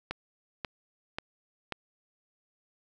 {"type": "click train", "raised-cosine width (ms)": 0.3, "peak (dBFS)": -17, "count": 4, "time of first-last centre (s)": [0.11, 1.723], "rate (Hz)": 1.86, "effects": []}